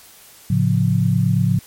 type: chord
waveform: sine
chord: A augmented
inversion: none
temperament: equal with one note detuned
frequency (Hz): 110 / 138.59 / 177.87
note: A2 / C#3 / E#3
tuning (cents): 0 / 0 / +32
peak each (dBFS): -18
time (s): 0.5-1.59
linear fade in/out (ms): 5
effects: white hiss -45 dBFS RMS until 1.66 s + MP3 64 kbps

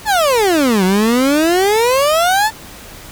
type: exponential two-way sweep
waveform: 30% pulse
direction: down then up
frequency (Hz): 901 to 181.1 to 901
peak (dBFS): -8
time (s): 0.05-2.51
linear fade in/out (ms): 50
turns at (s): 0.84
effects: pink hiss -35 dBFS RMS until 3.11 s

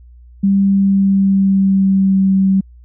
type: tone with pitch glide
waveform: sine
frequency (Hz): 196.8 to 192.42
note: G3 to G3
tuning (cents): +7 to -32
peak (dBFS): -9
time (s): 0.43-2.61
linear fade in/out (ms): 10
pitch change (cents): -39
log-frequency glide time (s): 0.63-2.17
effects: added 60 Hz sine -38 dBFS peak until 2.84 s

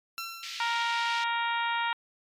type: tone with exponential decay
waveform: 15% pulse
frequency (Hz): 1353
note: E6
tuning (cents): +45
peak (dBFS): -26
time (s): 0.18-1.1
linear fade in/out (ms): 0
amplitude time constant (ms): 200
type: band-pass noise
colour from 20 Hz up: white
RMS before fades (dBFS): -39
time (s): 0.43-1.24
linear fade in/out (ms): 2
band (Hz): 2100 to 4800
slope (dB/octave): 24
type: harmonic tone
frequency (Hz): 466.7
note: A#4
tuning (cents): +2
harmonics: 2 / 3 / 4 / 5 / 6 / 7 / 8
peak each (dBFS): -29 / -33 / -35 / -37 / -39 / -40 / -41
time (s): 0.6-1.93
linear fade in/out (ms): 2
effects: MP3 96 kbps

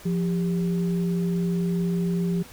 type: tone pair together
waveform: sine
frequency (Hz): 174.3 / 396.9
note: F3 / G4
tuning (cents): -3 / +22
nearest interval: octave + major second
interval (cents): 1425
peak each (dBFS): -22 / -31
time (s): 0.05-2.43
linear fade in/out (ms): 10
effects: pink hiss -46 dBFS RMS until 2.52 s

